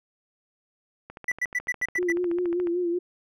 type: click train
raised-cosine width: 0.5 ms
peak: -25 dBFS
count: 23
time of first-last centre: 1.1-2.671 s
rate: 14 Hz
type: tone bursts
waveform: triangle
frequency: 1975.5 Hz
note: B6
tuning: in tune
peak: -21 dBFS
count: 7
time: 1.28-2.124 s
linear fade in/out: 5 ms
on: 40 ms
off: 94 ms
type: tone with vibrato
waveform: sine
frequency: 350 Hz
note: F4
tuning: 4 cents sharp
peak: -23 dBFS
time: 1.98-2.99 s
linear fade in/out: 10 ms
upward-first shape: sine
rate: 5.2 Hz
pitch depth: 52 cents each way
effects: none